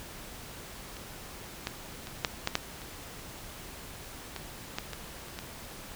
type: clicks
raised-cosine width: 0.2 ms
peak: -27 / -14 / -23 / -8 / -10 / -8 / -28 / -20 / -14 / -20 / -30 / -20 dBFS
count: 12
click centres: 0.968 / 1.671 / 2.071 / 2.248 / 2.474 / 2.554 / 2.818 / 4.363 / 4.785 / 4.933 / 5.284 / 5.389 s
effects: pink hiss -45 dBFS RMS until 5.95 s